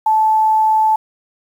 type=tone; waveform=sine; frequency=872 Hz; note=A5; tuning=16 cents flat; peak=-10 dBFS; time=0.06-0.96 s; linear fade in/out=5 ms; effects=7-bit